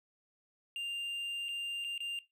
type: tone with dropouts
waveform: triangle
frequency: 2794 Hz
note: F7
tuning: in tune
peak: -34 dBFS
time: 0.76-2.19 s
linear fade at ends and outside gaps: 1 ms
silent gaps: 1.485-1.489 / 1.842-1.846 / 1.979-2.004 s
effects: noise-tail reverb RT60 0.2 s tail -17 dB re dry